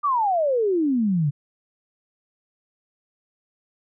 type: exponential sweep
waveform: sine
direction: down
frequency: 1216 to 136.9 Hz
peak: -18 dBFS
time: 0.03-1.31 s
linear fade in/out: 20 ms
effects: none